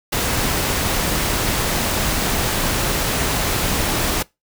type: noise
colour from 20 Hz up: pink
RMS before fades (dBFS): -20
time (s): 0.12-4.23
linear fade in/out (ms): 10
effects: noise-tail reverb RT60 0.2 s tail -22 dB re dry